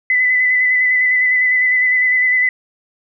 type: tone with vibrato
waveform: sine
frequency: 2008 Hz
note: B6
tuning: 28 cents sharp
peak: -11 dBFS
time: 0.1-2.49 s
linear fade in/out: 2 ms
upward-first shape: square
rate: 9.9 Hz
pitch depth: 19 cents each way
effects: none